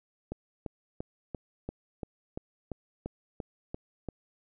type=click train; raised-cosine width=2 ms; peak=-22 dBFS; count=12; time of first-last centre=0.32-4.087 s; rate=2.92 Hz; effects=none